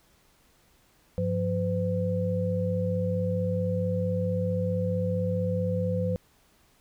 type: tone cluster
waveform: sine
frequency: 100.5 / 176 / 508 Hz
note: G2 / F3 / B4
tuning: +44 / +14 / +49 cents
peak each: -29 dBFS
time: 1.18-6.16 s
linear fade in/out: 0 ms
effects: pink hiss -63 dBFS RMS until 6.8 s